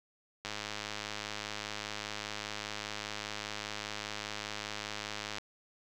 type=click train; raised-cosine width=0.2 ms; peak=-20 dBFS; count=519; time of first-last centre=0.45-5.383 s; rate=105 Hz; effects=none